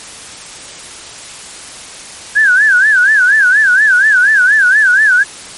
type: tone with vibrato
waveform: sine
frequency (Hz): 1601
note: G6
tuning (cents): +36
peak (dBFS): -5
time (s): 2.35-5.24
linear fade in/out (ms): 20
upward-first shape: sine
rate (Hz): 4.2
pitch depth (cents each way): 170
effects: white hiss -30 dBFS RMS until 5.57 s + MP3 48 kbps